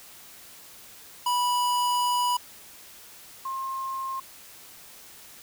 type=tone pair in turn; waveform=square / sine; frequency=981 / 1064.1 Hz; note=B5 / C6; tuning=-12 / +29 cents; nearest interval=minor second; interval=141 cents; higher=second; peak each=-23 / -29 dBFS; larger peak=first; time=1.26-2.37 / 3.45-4.2 s; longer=first; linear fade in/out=5 ms; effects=white hiss -48 dBFS RMS until 5.42 s